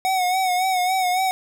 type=tone with vibrato; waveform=square; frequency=741 Hz; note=F#5; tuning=2 cents sharp; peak=-19 dBFS; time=0.05-1.31 s; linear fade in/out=0 ms; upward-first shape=sine; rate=3.6 Hz; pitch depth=52 cents each way; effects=none